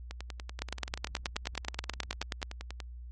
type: two click trains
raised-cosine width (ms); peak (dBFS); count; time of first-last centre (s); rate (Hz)
0.2; -15 / -23; 18 / 29; 0.62-2.429 / 0.11-2.802; 9.4 / 10.4
effects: added 60 Hz sine -42 dBFS peak until 3.11 s + AAC 32 kbps